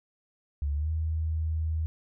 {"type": "tone with pitch glide", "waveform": "sine", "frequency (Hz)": [71.7, 79.56], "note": ["D2", "D#2"], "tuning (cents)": [-41, 39], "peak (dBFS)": -26, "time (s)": [0.62, 1.86], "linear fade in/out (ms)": 0, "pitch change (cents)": 180, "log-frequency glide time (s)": [0.74, 0.9], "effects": []}